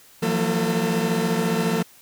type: tone cluster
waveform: 40% pulse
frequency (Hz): 167.6 / 182.1 / 228.9 / 446.7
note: E3 / F#3 / A#3 / A4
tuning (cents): +29 / -27 / -31 / +26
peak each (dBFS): -25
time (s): 0.22-1.83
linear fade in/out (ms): 10
effects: white hiss -51 dBFS RMS until 2.01 s

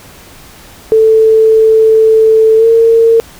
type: tone with pitch glide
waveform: sine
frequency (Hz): 441.6 to 455.9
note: A4 to A#4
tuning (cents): +6 to -39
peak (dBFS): -3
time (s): 0.92-3.2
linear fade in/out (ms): 0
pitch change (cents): +55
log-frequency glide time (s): 2.57-2.66
effects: pink hiss -36 dBFS RMS until 3.39 s

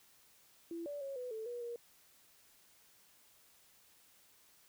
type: tone with pitch steps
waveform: sine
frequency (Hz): 336.2 / 578 / 549 / 498.1 / 440.6 / 482.3 / 473.7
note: E4 / D5 / C#5 / B4 / A4 / B4 / A#4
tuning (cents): +34 / -28 / -17 / +15 / +2 / -41 / +28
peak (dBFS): -40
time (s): 0.71-1.76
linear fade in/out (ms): 2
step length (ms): 150
effects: white hiss -66 dBFS RMS until 4.68 s

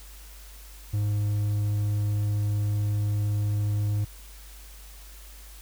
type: tone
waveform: triangle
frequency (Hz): 103.83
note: G#2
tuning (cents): 0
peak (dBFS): -21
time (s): 0.93-4.05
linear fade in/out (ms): 10
effects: added 50 Hz sine -44 dBFS peak until 5.61 s + white hiss -50 dBFS RMS until 5.61 s

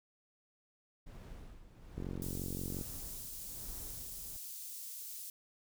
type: noise with tremolo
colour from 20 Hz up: brown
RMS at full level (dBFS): -48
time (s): 1.06-4.37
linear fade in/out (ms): 10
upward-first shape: sine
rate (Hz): 1.2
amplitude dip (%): 65
type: click train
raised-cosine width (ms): 3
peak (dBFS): -28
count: 39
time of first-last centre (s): 1.98-2.812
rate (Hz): 45.7
type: high-pass noise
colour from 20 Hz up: white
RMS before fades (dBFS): -46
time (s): 2.22-5.3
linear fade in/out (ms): 2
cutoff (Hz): 6000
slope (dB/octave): 12
effects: none

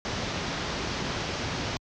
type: low-pass noise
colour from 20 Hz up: pink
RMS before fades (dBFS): -31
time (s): 0.05-1.77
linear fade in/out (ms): 0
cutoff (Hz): 6200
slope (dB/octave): 48
effects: high-pass 60 Hz 12 dB/octave

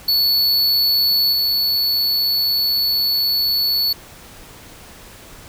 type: tone with level steps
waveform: square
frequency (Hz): 4432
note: C#8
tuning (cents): -1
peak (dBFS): -14 / -16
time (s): 0.08-3.93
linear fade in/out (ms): 5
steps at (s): 1.32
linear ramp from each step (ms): 10
effects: pink hiss -41 dBFS RMS until 5.48 s

